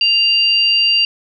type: tone pair together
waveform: sine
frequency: 2794 / 4699 Hz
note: F7 / D8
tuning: 0 / 0 cents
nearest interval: major sixth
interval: 900 cents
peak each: -12 / -15 dBFS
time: 0.01-1.05 s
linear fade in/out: 2 ms
effects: none